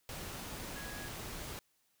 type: tone in noise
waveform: sine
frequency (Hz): 1662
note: G#6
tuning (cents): +1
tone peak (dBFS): -48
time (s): 0.76-1.08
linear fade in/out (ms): 0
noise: pink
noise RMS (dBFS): -44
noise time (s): 0.09-1.59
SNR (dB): -7
effects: white hiss -75 dBFS RMS until 2 s